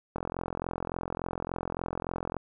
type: click train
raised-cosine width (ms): 1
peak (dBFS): -18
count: 97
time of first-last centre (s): 0.16-2.367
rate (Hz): 43.5
effects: none